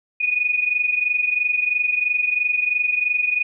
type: tone pair together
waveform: sine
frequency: 2466 / 2489 Hz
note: D#7 / D#7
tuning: -16 / 0 cents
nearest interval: unison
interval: 16 cents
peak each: -19 / -23 dBFS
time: 0.2-3.43 s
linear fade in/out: 10 ms
effects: none